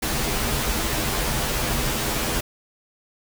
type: noise with comb filter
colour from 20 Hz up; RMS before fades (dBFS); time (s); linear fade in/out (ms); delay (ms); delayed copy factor
pink; -24; 0.02-2.41; 10; 11; -1
effects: none